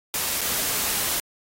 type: noise with dropouts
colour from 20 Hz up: white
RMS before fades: -25 dBFS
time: 0.14-1.2 s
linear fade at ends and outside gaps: 1 ms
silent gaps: 0.41-0.414 s
effects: AAC 48 kbps